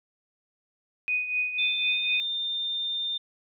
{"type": "tone with tremolo", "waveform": "sine", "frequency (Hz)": 2489, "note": "D#7", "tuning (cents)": 0, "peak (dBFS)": -22, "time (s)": [1.08, 2.2], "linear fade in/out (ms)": 0, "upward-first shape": "triangle", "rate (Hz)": 4, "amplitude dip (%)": 70}
{"type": "tone with pitch glide", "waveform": "sine", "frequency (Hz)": [3564, 3610], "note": ["A7", "A7"], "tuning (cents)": [22, 44], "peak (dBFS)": -27, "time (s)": [1.58, 3.18], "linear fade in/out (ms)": 10, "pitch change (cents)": 22, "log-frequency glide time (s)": [1.85, 1.96]}
{"effects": []}